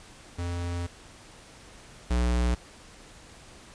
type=tone pair in turn; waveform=square; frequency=87.1 / 60.46 Hz; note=F2 / B1; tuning=-4 / -36 cents; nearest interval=tritone; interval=632 cents; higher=first; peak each=-30 / -23 dBFS; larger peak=second; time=0.38-0.87 / 2.1-2.55 s; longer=first; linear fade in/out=10 ms; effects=pink hiss -50 dBFS RMS until 3.74 s + resampled to 22050 Hz